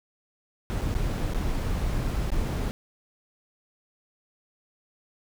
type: noise with dropouts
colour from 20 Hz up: brown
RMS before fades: -27 dBFS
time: 0.7-2.71 s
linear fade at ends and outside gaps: 0 ms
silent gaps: 0.813-0.817 / 0.943-0.951 / 1.336-1.346 / 2.303-2.318 s
effects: none